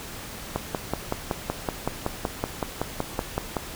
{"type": "click train", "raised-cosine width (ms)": 1, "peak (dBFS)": -10, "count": 17, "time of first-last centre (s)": [0.56, 3.568], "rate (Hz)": 5.32, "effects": ["pink hiss -38 dBFS RMS until 3.75 s"]}